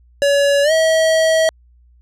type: tone with pitch glide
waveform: square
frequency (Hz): 566 to 642.7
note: C#5 to E5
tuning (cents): +36 to -44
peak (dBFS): -12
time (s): 0.22-1.49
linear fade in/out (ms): 0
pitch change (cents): +220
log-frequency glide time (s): 0.63-0.72
effects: added 60 Hz sine -47 dBFS peak until 2.01 s + low-pass 9000 Hz 12 dB/octave